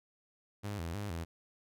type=tone with vibrato; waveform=sawtooth; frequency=92.5 Hz; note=F#2; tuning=in tune; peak=-33 dBFS; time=0.63-1.25 s; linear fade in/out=20 ms; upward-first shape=square; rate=3.2 Hz; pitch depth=180 cents each way; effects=none